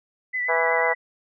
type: tone with vibrato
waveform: sine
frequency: 1990 Hz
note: B6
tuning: 13 cents sharp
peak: -23 dBFS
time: 0.33-0.95 s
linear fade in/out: 20 ms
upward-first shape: triangle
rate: 8.1 Hz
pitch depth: 35 cents each way
type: harmonic tone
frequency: 164.81 Hz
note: E3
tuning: in tune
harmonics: 3 / 4 / 5 / 6 / 7 / 8 / 9 / 10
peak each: -25 / -26 / -28 / -27 / -33 / -35 / -32 / -32 dBFS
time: 0.48-0.94 s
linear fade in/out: 20 ms
effects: none